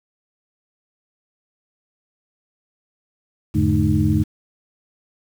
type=tone cluster; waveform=sine; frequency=83.7 / 103 / 145.4 / 215 / 308.6 Hz; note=E2 / G#2 / D3 / A3 / D#4; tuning=+27 / -14 / -17 / -40 / -14 cents; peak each=-21 dBFS; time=3.54-4.24 s; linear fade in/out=20 ms; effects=7-bit